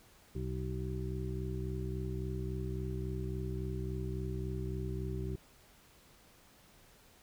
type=harmonic tone; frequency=63.6 Hz; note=C2; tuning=48 cents flat; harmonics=1 / 2 / 3 / 5 / 6; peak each=-39 / -39 / -44 / -47 / -43 dBFS; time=0.35-5.36 s; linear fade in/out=5 ms; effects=pink hiss -62 dBFS RMS until 7.22 s